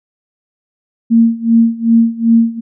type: tone with tremolo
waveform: sine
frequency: 229.4 Hz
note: A#3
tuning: 28 cents flat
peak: -4 dBFS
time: 1.1-2.61 s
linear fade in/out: 20 ms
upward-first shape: sine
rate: 2.6 Hz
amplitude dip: 90%
effects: none